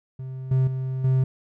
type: tone with level steps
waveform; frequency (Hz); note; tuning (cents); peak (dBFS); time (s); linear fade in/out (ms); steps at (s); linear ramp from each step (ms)
triangle; 130.81; C3; 0; -29 / -15 / -23 / -15; 0.19-1.24; 5; 0.51 / 0.67 / 1.04; 5
effects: none